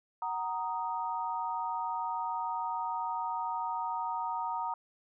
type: chord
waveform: sine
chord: D# minor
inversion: first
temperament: just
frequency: 746.7 / 933.4 / 1244.5 Hz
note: F#5 / A#5 / D#6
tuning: +16 / +2 / 0 cents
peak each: -39 / -33 / -39 dBFS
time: 0.22-4.74 s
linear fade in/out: 2 ms
effects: none